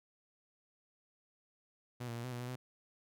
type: tone with pitch steps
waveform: sawtooth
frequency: 122.8 / 117.2 / 118.4 / 126.5 / 121.2 / 123.3 / 126.5 Hz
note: B2 / A#2 / A#2 / B2 / B2 / B2 / B2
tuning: -9 / +10 / +27 / +42 / -32 / -2 / +42 cents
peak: -36 dBFS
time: 2-2.56 s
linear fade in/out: 10 ms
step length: 80 ms
effects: none